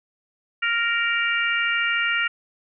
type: harmonic tone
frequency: 466.2 Hz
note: A#4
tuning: in tune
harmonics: 3 / 4 / 5 / 6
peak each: -24 / -25 / -26 / -27 dBFS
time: 0.62-2.28 s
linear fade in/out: 10 ms
effects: none